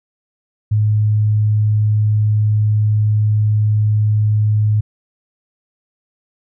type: tone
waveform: sine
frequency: 106.4 Hz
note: G#2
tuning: 42 cents sharp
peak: -11 dBFS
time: 0.71-4.81 s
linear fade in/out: 10 ms
effects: none